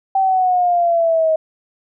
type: exponential sweep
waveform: sine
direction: down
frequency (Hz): 777 to 630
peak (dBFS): -12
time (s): 0.15-1.36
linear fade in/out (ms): 5
effects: none